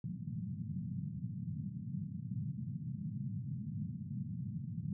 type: band-pass noise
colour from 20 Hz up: white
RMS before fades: -41 dBFS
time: 0.04-4.93 s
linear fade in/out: 2 ms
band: 100 to 200 Hz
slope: 48 dB/octave
effects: none